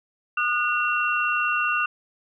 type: tone cluster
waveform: sine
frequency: 1218 / 1457 / 2731 Hz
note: D#6 / F#6 / F7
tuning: -37 / -27 / -39 cents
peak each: -25 dBFS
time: 0.37-1.86 s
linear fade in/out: 5 ms
effects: none